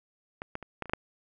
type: clicks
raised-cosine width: 0.5 ms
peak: -21 / -19 / -27 / -18 / -30 / -22 / -11 dBFS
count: 7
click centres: 0.419 / 0.554 / 0.627 / 0.823 / 0.857 / 0.896 / 0.935 s
effects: none